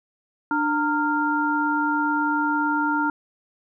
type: tone cluster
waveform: sine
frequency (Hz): 297 / 918 / 1395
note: D4 / A#5 / F6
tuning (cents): +20 / -27 / -2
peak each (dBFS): -24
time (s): 0.51-3.1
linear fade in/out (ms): 2
effects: none